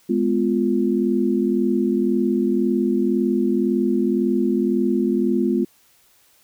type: chord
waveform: sine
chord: F diminished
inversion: first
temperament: just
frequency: 209.5 / 251.4 / 349.2 Hz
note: Ab3 / Cb4 / F4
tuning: +15 / +31 / 0 cents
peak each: -21 dBFS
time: 0.09-5.65 s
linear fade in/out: 10 ms
effects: white hiss -57 dBFS RMS until 6.43 s